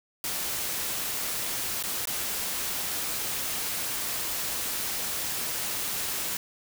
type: noise with dropouts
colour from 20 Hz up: white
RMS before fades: -31 dBFS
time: 0.24-6.37 s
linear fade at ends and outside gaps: 1 ms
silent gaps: 1.826-1.837 / 2.055-2.072 s
effects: none